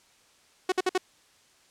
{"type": "tone bursts", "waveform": "sawtooth", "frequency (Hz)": 370, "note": "F#4", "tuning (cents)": 0, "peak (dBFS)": -18, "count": 4, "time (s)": [0.69, 0.979], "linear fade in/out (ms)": 5, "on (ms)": 31, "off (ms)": 55, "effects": ["white hiss -61 dBFS RMS until 1.7 s", "low-pass 8000 Hz 12 dB/octave"]}